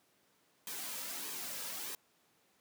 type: noise with flanger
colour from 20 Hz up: white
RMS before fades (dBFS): -42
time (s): 0.67-1.95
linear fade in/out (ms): 2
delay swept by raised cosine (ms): 1.4 to 2.8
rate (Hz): 1.6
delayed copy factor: -0.55
effects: pink hiss -71 dBFS RMS until 2.6 s + high-pass 200 Hz 12 dB/octave